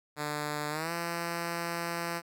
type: tone with pitch glide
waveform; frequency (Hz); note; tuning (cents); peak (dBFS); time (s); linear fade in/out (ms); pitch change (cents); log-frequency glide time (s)
5% pulse; 148.9 to 170.06; D3 to F3; +24 to -46; -21; 0.16-2.22; 50; +230; 0.7-0.92
effects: none